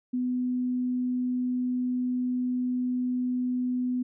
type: tone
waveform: sine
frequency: 250 Hz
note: B3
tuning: 21 cents sharp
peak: -25 dBFS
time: 0.13-4.03 s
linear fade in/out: 10 ms
effects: none